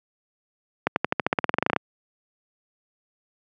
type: accelerating click train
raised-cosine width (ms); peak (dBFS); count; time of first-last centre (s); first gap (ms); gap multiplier
0.5; -4; 17; 0.87-1.763; 91; 0.93
effects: high-pass 150 Hz 12 dB/octave